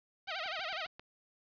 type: tone with vibrato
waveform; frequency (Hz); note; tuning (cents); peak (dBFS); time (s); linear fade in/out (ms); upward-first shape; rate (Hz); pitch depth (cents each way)
10% pulse; 700; F5; +4; -28; 0.27-0.87; 20; sine; 12; 210
type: click train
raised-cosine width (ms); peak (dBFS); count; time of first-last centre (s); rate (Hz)
0.3; -32; 5; 0.46-0.995; 7.47
effects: resampled to 11025 Hz + 10-bit